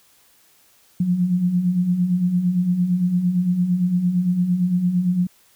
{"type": "beating tone pair", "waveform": "sine", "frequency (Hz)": [172, 180.8], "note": ["F3", "F#3"], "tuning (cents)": [-26, -40], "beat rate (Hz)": 8.8, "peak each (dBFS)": [-25, -17], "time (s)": [1, 5.27], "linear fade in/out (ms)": 5, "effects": ["white hiss -56 dBFS RMS until 5.55 s"]}